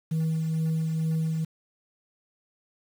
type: tone with tremolo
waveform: sine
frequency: 160.2 Hz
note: E3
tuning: 49 cents flat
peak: -20 dBFS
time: 0.11-1.45 s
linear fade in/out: 10 ms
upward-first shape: triangle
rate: 2.2 Hz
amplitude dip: 40%
effects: tanh soft clip ceiling -22 dBFS + 8-bit